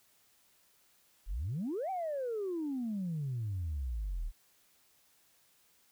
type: exponential two-way sweep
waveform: sine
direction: up then down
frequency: 35.62 to 784 to 35.62 Hz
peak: -32 dBFS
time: 1.26-4.32 s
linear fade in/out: 50 ms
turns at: 1.9 s
effects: tanh soft clip ceiling -30 dBFS + white hiss -68 dBFS RMS until 5.91 s